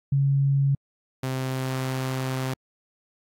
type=tone pair in turn; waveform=sine / sawtooth; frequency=138.59 / 130.81 Hz; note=C#3 / C3; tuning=0 / 0 cents; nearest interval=minor second; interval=100 cents; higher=first; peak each=-18 / -22 dBFS; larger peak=first; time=0.12-0.75 / 1.23-2.54 s; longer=second; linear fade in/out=5 ms; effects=AAC 48 kbps